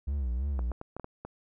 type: tone with vibrato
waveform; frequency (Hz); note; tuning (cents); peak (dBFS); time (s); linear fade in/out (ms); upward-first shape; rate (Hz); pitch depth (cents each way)
triangle; 65.41; C2; 0; -26; 0.07-0.72; 10; sine; 3; 170
type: clicks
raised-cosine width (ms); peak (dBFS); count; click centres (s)
1; -25; 7; 0.592 / 0.717 / 0.814 / 0.966 / 0.997 / 1.044 / 1.25
effects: none